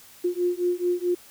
sine beating tone pair, 352.4 / 357 Hz, F4 / F4, +16 / +38 cents, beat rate 4.6 Hz, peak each -25 dBFS, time 0.24-1.15 s, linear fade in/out 10 ms, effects white hiss -50 dBFS RMS until 1.3 s

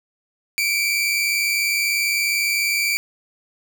sawtooth tone pair together, 2281 / 2381 Hz, C#7 / D7, +49 / +23 cents, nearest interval minor second, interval 74 cents, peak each -18 dBFS, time 0.58-2.97 s, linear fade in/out 0 ms, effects none

